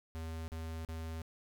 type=tone bursts; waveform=square; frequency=81 Hz; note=E2; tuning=30 cents flat; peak=-40 dBFS; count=3; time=0.15-1.218 s; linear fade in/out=0 ms; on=330 ms; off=39 ms; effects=none